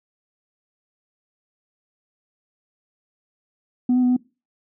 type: tone with pitch steps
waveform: sine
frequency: 248.4 / 252.1 / 248.3 / 250.5 Hz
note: B3 / B3 / B3 / B3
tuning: +10 / +36 / +9 / +25 cents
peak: -13 dBFS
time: 3.89-4.166 s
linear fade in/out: 5 ms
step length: 69 ms
effects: noise-tail reverb RT60 0.3 s tail -23 dB re dry + tanh soft clip ceiling -13 dBFS